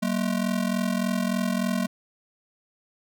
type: ring-modulated tone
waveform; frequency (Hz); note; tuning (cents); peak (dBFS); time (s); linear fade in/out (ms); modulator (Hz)
square; 213; G#3; +44; -21; 0.02-1.87; 10; 21.7
effects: none